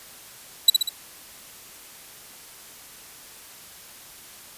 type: tone with echo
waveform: sawtooth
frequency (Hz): 3941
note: B7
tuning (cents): -4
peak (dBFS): -5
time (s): 0.68-0.7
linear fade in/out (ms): 5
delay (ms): 64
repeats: 3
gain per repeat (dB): -5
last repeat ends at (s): 0.892
effects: white hiss -45 dBFS RMS until 4.57 s + resampled to 32000 Hz